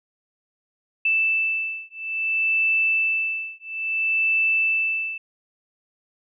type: beating tone pair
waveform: sine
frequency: 2644 / 2644.59 Hz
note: E7 / E7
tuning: +5 / +5 cents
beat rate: 0.59 Hz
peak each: -23 dBFS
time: 1.05-5.18 s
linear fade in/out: 5 ms
effects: none